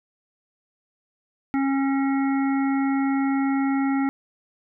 harmonic tone, 272.8 Hz, C#4, 28 cents flat, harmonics 1 / 3 / 5 / 7 / 8, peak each -20 / -30 / -34 / -37 / -38 dBFS, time 1.54-4.09 s, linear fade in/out 0 ms, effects none

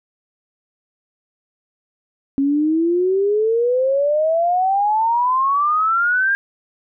sine exponential sweep, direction up, 271.6 to 1621 Hz, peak -14 dBFS, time 2.38-6.35 s, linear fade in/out 0 ms, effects none

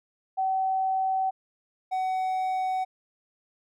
sine / triangle tone pair in turn, 762 / 750.2 Hz, G5 / F#5, -49 / +24 cents, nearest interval unison, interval 27 cents, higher first, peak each -23 dBFS, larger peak neither, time 0.37-1.31 / 1.91-2.85 s, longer neither, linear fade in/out 20 ms, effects none

